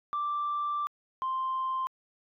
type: tone pair in turn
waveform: sine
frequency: 1174.7 / 1046.5 Hz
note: D6 / C6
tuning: 0 / 0 cents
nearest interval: major second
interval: 200 cents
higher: first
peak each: -27 dBFS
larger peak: neither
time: 0.13-0.87 / 1.22-1.87 s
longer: first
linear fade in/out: 0 ms
effects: tanh soft clip ceiling -25 dBFS